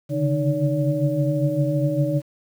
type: tone cluster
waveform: sine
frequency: 138.1 / 143.3 / 150.6 / 306.2 / 570 Hz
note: C#3 / D3 / D3 / D#4 / C#5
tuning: -6 / -42 / +44 / -28 / +48 cents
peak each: -25 dBFS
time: 0.09-2.22 s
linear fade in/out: 50 ms
effects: 8-bit